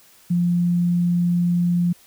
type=tone; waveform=sine; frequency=174.6 Hz; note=F3; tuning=in tune; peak=-16 dBFS; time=0.3-1.93 s; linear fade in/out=10 ms; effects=white hiss -52 dBFS RMS until 2.06 s